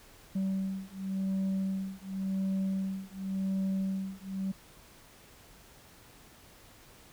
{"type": "beating tone pair", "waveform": "sine", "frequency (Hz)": [191.5, 192.41], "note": ["G3", "G3"], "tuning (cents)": [-40, -32], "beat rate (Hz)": 0.91, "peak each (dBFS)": -31, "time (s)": [0.35, 4.52], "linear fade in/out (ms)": 10, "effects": ["tanh soft clip ceiling -27 dBFS", "pink hiss -56 dBFS RMS until 7.12 s"]}